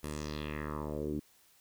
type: tone with low-pass filter sweep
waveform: 10% pulse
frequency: 75.1 Hz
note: D2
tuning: 39 cents sharp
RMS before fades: -38 dBFS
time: 0.03-1.2 s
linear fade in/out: 10 ms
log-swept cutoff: 12000 to 270 Hz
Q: 3
effects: white hiss -65 dBFS RMS until 1.6 s